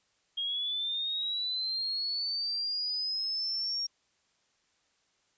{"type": "linear sweep", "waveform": "sine", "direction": "up", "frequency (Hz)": [3243, 5588], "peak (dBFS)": -30, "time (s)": [0.37, 3.87], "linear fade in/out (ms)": 10, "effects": ["white hiss -72 dBFS RMS until 5.37 s", "resampled to 16000 Hz"]}